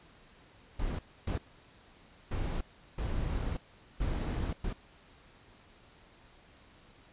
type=noise bursts at uneven times; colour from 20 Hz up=brown; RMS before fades=-33 dBFS; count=6; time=0.79-0.99 / 1.27-1.38 / 2.31-2.61 / 2.98-3.57 / 4-4.53 / 4.64-4.73 s; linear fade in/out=5 ms; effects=pink hiss -59 dBFS RMS until 7.12 s + resampled to 8000 Hz